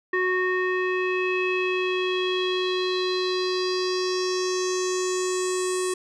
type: tone with low-pass filter sweep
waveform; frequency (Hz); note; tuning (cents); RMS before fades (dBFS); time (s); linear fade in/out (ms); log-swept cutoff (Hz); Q
square; 368; F#4; -9; -25; 0.13-5.94; 5; 1800 to 8800; 4.9
effects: none